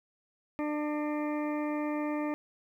harmonic tone with a mistuned harmonic, 298.7 Hz, D4, 29 cents sharp, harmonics 1 / 2 / 3 / 4 / 6 / 7 / 8, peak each -31 / -37 / -41 / -43 / -47 / -48 / -49 dBFS, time 0.59-2.34 s, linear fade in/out 0 ms, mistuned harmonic 6, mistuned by +19 cents, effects 11-bit

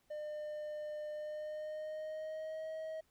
triangle tone with pitch glide, 603 to 634.4 Hz, D5 to D#5, +46 to +33 cents, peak -38 dBFS, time 0.1-3.01 s, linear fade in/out 10 ms, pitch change +87 cents, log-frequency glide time 1.12-2.69 s, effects pink hiss -75 dBFS RMS until 3.1 s

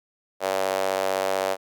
sawtooth tone with high-pass filter, 95.7 Hz, G2, 41 cents flat, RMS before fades -25 dBFS, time 0.4-1.57 s, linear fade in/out 50 ms, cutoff 590 Hz, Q 3.2, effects none

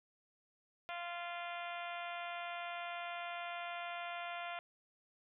harmonic tone, 346.7 Hz, F4, 13 cents flat, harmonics 2 / 3 / 4 / 5 / 6 / 7 / 8 / 9 / 10, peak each -44 / -50 / -48 / -54 / -51 / -51 / -54 / -56 / -57 dBFS, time 0.89-4.59 s, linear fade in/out 0 ms, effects none

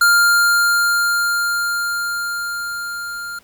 square tone with level ramp, 1400 Hz, F6, 4 cents sharp, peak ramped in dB -10 to -27 dBFS, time 0.01-3.39 s, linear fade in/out 5 ms, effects pink hiss -52 dBFS RMS until 3.43 s

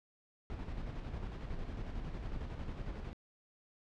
brown noise with tremolo, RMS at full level -40 dBFS, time 0.5-3.13 s, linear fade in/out 0 ms, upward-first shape square, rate 11 Hz, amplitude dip 35%, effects low-pass 4000 Hz 12 dB/octave

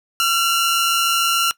sawtooth tone pair together, 1363.3 / 2881 Hz, F6 / F#7, -42 / -47 cents, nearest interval octave + minor second, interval 1295 cents, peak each -13 / -17 dBFS, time 0.2-1.51 s, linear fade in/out 0 ms, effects noise-tail reverb RT60 0.1 s tail -19 dB re dry

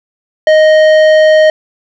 triangle tone with tanh clipping, 622.3 Hz, D#5, in tune, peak -5 dBFS, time 0.47-1.5 s, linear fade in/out 2 ms, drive 16 dB, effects none

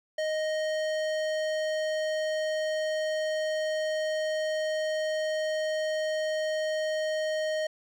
sine tone with hard clipping, 622.3 Hz, D#5, in tune, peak -29 dBFS, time 0.18-7.67 s, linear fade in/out 5 ms, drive 16 dB, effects none

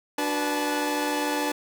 sawtooth tone cluster, 295 / 368.5 / 490.5 / 865 Hz, D4 / F#4 / B4 / A5, +8 / -7 / -12 / -30 cents, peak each -24 / -32 / -28 / -25 dBFS, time 0.18-1.52 s, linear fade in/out 5 ms, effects none

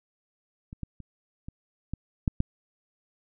clicks, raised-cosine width 5 ms, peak -28 / -21 / -30 / -26 / -19 / -11 / -11 dBFS, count 7, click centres 0.729 / 0.833 / 1.003 / 1.485 / 1.936 / 2.278 / 2.404 s, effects none

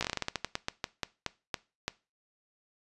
slowing click train, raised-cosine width 0.2 ms, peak -13 dBFS, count 18, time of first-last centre 0.01-1.88 s, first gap 16 ms, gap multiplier 1.21, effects noise-tail reverb RT60 0.3 s tail -20 dB re dry + resampled to 24000 Hz

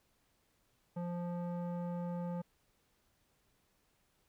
square tone with low-pass filter, 174.61 Hz, F3, in tune, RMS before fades -39 dBFS, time 0.96-2.42 s, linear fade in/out 10 ms, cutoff 820 Hz, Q 1.4, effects pink hiss -75 dBFS RMS until 4.28 s

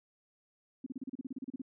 sine tone bursts, 261.6 Hz, C4, in tune, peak -36 dBFS, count 14, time 0.84-1.618 s, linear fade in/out 5 ms, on 24 ms, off 34 ms, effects none

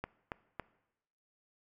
click train, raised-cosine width 0.5 ms, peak -22 dBFS, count 3, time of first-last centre 0.04-0.597 s, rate 3.59 Hz, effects noise-tail reverb RT60 0.9 s tail -20 dB re dry

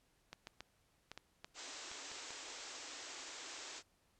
clicks, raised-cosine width 0.2 ms, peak -30 dBFS, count 9, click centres 0.33 / 0.471 / 0.606 / 1.116 / 1.176 / 1.445 / 1.915 / 2.116 / 2.306 s
white band-pass noise, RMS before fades -50 dBFS, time 1.54-3.83 s, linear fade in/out 50 ms, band 260 to 7800 Hz, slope 96 dB/octave
effects pink hiss -75 dBFS RMS until 4.19 s + low-pass 12000 Hz 12 dB/octave

